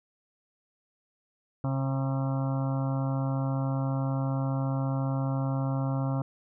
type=harmonic tone with a mistuned harmonic; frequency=134.7 Hz; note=C#3; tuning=49 cents flat; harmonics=1 / 2 / 4 / 5 / 6 / 7 / 8 / 9 / 10; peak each=-27 / -33 / -39 / -41 / -43 / -44 / -45 / -46 / -47 dBFS; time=1.64-6.22 s; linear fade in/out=2 ms; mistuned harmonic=9; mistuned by=-15 cents; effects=none